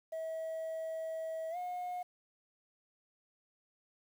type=tone with pitch glide; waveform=sine; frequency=645 to 719.8 Hz; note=E5 to F#5; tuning=-38 to -48 cents; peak=-34 dBFS; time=0.12-2.03 s; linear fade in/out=10 ms; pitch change=+190 cents; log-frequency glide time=1.5-1.57 s; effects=tanh soft clip ceiling -36 dBFS + 10-bit